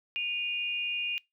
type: tone pair together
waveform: sine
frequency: 2465 / 2811 Hz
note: D#7 / F7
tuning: -17 / +11 cents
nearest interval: major second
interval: 228 cents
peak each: -31 / -32 dBFS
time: 0.16-1.18 s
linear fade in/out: 0 ms
effects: noise-tail reverb RT60 0.2 s tail -24 dB re dry